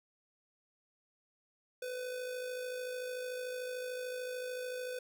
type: tone with amplitude modulation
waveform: square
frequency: 502 Hz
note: B4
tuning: 28 cents sharp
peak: -37 dBFS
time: 1.82-4.99 s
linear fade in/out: 5 ms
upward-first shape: sine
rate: 53.5 Hz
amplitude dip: 40%
effects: none